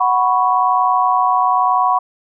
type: chord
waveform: sine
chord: F# suspended fourth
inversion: none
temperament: equal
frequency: 740 / 987.8 / 1108.7 Hz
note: F#5 / B5 / C#6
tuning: 0 / 0 / 0 cents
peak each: -16 dBFS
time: 0-1.99 s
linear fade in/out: 10 ms
effects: none